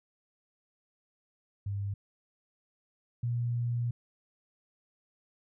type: tone pair in turn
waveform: sine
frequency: 100 / 119.61 Hz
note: G2 / A#2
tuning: +35 / +45 cents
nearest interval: minor third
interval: 310 cents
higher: second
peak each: -31 / -28 dBFS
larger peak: second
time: 1.66-1.94 / 3.23-3.91 s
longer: second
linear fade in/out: 5 ms
effects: none